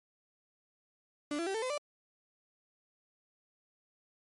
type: tone with pitch steps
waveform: 35% pulse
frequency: 293.7 / 337.4 / 387.5 / 445.2 / 511.4 / 587.4 Hz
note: D4 / E4 / G4 / A4 / C5 / D5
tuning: 0 / +40 / -20 / +20 / -40 / 0 cents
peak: -31 dBFS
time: 1.31-1.778 s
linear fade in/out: 2 ms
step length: 78 ms
effects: MP3 48 kbps